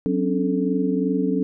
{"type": "tone cluster", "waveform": "sine", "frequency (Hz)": [185.9, 265.1, 287.9, 437.1], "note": ["F#3", "C4", "D4", "A4"], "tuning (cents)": [8, 23, -34, -11], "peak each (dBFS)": [-24, -23, -25, -26], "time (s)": [0.06, 1.43], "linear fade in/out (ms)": 0, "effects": []}